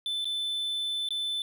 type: tone with dropouts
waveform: triangle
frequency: 3520 Hz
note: A7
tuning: in tune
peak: -27 dBFS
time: 0.06-1.42 s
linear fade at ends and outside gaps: 1 ms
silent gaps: 0.245-0.254 / 1.088-1.106 s
effects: none